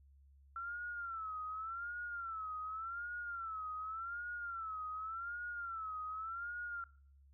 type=tone with vibrato; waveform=sine; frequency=1344 Hz; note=E6; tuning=33 cents sharp; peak=-40 dBFS; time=0.56-6.84 s; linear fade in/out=2 ms; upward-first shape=sine; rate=0.87 Hz; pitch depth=120 cents each way; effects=noise-tail reverb RT60 0.5 s tail -22 dB re dry + added 69 Hz sine -61 dBFS peak until 7.33 s